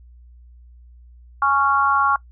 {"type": "chord", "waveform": "sine", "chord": "Db major", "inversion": "second", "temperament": "just", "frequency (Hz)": [831.5, 1108.7, 1385.9], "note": ["Ab5", "Db6", "F6"], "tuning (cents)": [2, 0, -14], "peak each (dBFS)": [-22, -17, -19], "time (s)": [1.42, 2.16], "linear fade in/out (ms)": 2, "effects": ["noise-tail reverb RT60 0.1 s tail -21 dB re dry", "added 60 Hz sine -43 dBFS peak until 2.31 s"]}